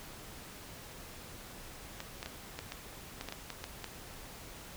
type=clicks; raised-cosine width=0.2 ms; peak=-22 dBFS; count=11; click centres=2.004 / 2.229 / 2.26 / 2.59 / 2.721 / 3.211 / 3.287 / 3.324 / 3.503 / 3.641 / 3.843 s; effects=pink hiss -49 dBFS RMS until 4.76 s